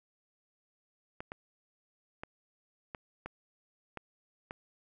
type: clicks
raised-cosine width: 0.5 ms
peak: -25 dBFS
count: 7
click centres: 1.205 / 1.319 / 2.235 / 2.948 / 3.26 / 3.973 / 4.509 s
effects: none